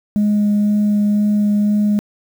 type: tone with vibrato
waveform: sine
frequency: 207.7 Hz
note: G#3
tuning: in tune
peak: -10 dBFS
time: 0.16-1.99 s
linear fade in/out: 0 ms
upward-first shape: sine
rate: 2 Hz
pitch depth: 8 cents each way
effects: tanh soft clip ceiling -10 dBFS + 7-bit